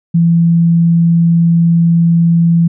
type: tone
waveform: sine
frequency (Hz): 168.2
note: E3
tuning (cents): +35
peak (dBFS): -6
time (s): 0.14-2.68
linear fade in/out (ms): 10
effects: none